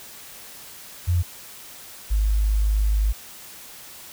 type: tone pair in turn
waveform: sine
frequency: 87.31 / 51.91 Hz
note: F2 / G#1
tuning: 0 / 0 cents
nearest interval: major sixth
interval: 900 cents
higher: first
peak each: -17 dBFS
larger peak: neither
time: 1.07-1.23 / 2.1-3.13 s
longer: second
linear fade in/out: 20 ms
effects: white hiss -42 dBFS RMS until 4.12 s